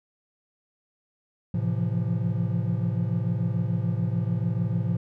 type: chord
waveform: triangle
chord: F major seventh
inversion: first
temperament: equal with one note detuned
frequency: 110 / 130.81 / 167.79 / 174.61 Hz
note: A2 / C3 / E3 / F3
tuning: 0 / 0 / +31 / 0 cents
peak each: -25 / -28 / -28 / -28 dBFS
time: 1.54-4.97 s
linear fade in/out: 5 ms
effects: none